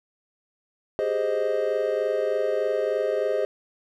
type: chord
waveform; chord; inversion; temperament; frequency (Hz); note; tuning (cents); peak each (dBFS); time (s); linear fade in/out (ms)
triangle; Ab major seventh; third; equal; 392 / 415.3 / 523.3 / 622.3; G4 / Ab4 / C5 / Eb5; 0 / 0 / 0 / 0; -30 / -25 / -25 / -25; 0.99-3.45; 0
effects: none